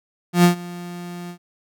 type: tone with ADSR envelope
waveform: 35% pulse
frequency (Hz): 175.4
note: F3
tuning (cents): +8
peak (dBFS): -7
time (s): 0.33-1.38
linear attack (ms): 110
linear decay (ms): 110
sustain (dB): -22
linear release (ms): 85
effects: none